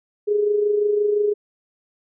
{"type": "tone with amplitude modulation", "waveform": "sine", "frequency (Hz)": 415.3, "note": "G#4", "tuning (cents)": 0, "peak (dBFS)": -14, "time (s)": [0.27, 1.34], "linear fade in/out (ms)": 20, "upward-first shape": "sine", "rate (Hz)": 25.8, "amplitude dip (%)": 50, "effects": []}